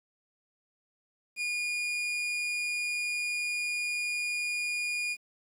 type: tone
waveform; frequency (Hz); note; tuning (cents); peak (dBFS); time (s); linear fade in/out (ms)
40% pulse; 2437; D#7; -37; -29; 1.36-5.17; 50
effects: low-pass 11000 Hz 12 dB/octave + 10-bit